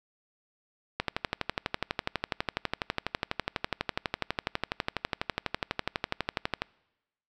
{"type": "click train", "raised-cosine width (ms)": 0.3, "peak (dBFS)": -11, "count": 69, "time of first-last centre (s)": [1, 6.62], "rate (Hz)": 12.1, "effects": ["noise-tail reverb RT60 1.0 s tail -26 dB re dry"]}